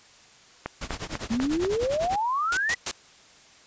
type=click train; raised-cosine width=0.5 ms; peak=-14 dBFS; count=5; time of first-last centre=0.66-1.648 s; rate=4.05 Hz
type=noise with tremolo; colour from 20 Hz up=pink; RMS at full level=-31 dBFS; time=0.81-2.16 s; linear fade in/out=5 ms; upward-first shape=triangle; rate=10 Hz; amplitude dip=100%
type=exponential sweep; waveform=sine; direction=up; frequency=220 to 2000 Hz; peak=-23 dBFS; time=1.3-2.75 s; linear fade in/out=10 ms
type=noise bursts; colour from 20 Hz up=white; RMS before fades=-27 dBFS; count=3; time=2.52-2.913 s; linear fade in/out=2 ms; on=51 ms; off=120 ms
effects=white hiss -53 dBFS RMS until 3.66 s + resampled to 16000 Hz